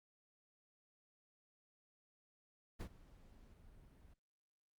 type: noise with ADSR envelope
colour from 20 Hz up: brown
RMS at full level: -41 dBFS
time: 2.79-4.14 s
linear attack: 20 ms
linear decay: 71 ms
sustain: -21 dB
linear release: 8 ms
effects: Opus 48 kbps